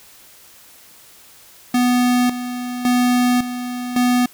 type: tone with tremolo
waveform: square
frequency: 246.9 Hz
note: B3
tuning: in tune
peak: -14 dBFS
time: 1.74-4.26 s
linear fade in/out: 5 ms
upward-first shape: square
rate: 0.9 Hz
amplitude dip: 70%
effects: white hiss -46 dBFS RMS until 4.33 s